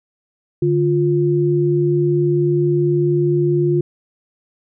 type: tone pair together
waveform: sine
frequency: 146.9 / 351.3 Hz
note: D3 / F4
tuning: +1 / +10 cents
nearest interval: octave + minor third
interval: 1509 cents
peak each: -17 / -15 dBFS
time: 0.62-3.81 s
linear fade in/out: 5 ms
effects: none